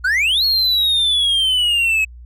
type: exponential two-way sweep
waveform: triangle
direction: up then down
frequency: 1418 to 4345 to 2550 Hz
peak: -12 dBFS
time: 0.04-2.05 s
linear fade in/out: 10 ms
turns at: 0.44 s
effects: added 60 Hz sine -35 dBFS peak until 2.25 s